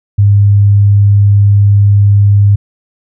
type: tone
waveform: sine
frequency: 101.4 Hz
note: G#2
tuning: 41 cents flat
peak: -3 dBFS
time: 0.18-2.56 s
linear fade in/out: 10 ms
effects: none